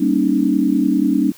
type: chord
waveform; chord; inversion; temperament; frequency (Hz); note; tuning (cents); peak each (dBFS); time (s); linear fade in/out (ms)
sine; Eb dominant seventh; first; equal with one note detuned; 196 / 233.1 / 277.2 / 307.4; G3 / Bb3 / Db4 / Eb4; 0 / 0 / 0 / -21; -20 / -20 / -17 / -18; 0-1.32; 10
effects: white hiss -45 dBFS RMS until 1.37 s